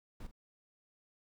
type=noise with echo; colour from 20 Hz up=brown; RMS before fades=-44 dBFS; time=0.2-0.27 s; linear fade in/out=5 ms; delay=44 ms; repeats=1; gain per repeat=-13 dB; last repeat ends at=0.314 s; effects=none